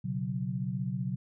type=chord; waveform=sine; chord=B suspended second; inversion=none; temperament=just; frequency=123.47 / 138.9 / 185.21 Hz; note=B2 / C#3 / F#3; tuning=0 / +4 / +2 cents; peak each=-35 / -35 / -34 dBFS; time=0.04-1.16 s; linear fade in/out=10 ms; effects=none